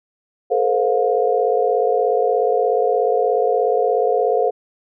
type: tone cluster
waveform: sine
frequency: 425.2 / 465.2 / 522 / 711 Hz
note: G#4 / A#4 / C5 / F5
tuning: +41 / -4 / -4 / +31 cents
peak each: -20 dBFS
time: 0.5-4.51 s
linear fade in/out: 20 ms
effects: none